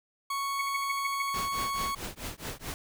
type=tone; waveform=40% pulse; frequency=1108.7 Hz; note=C#6; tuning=in tune; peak=-29 dBFS; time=0.3-1.95 s; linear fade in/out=5 ms
type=tone bursts; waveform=sine; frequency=2218 Hz; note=C#7; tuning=in tune; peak=-30 dBFS; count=10; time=0.59-1.299 s; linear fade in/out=5 ms; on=25 ms; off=51 ms
type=noise with tremolo; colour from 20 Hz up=pink; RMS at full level=-35 dBFS; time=1.34-2.74 s; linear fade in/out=0 ms; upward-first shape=triangle; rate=4.6 Hz; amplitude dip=100%
effects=none